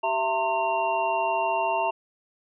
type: tone cluster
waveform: sine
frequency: 386 / 667 / 907 / 1060 / 2761 Hz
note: G4 / E5 / A#5 / C6 / F7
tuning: -27 / +20 / -48 / +22 / -20 cents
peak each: -34 / -27 / -25 / -33 / -33 dBFS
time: 0.03-1.91 s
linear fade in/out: 10 ms
effects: none